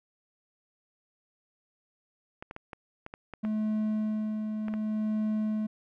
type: clicks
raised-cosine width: 0.5 ms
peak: -25 dBFS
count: 10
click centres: 2.425 / 2.511 / 2.564 / 2.732 / 3.064 / 3.139 / 3.337 / 3.45 / 4.683 / 4.739 s
type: tone with tremolo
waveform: triangle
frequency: 215.1 Hz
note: A3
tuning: 39 cents flat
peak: -24 dBFS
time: 3.43-5.67 s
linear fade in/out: 10 ms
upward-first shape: sine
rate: 0.68 Hz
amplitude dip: 40%
effects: none